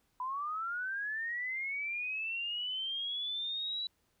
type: linear sweep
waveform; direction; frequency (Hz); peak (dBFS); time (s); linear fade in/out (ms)
sine; up; 987.8 to 3951; -34; 0.2-3.87; 2
effects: pink hiss -75 dBFS RMS until 4.2 s